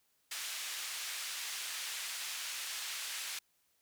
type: band-pass noise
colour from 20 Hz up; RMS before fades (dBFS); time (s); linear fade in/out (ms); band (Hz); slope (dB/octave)
pink; -41; 0.31-3.39; 5; 2100 to 11000; 12
effects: white hiss -75 dBFS RMS until 3.81 s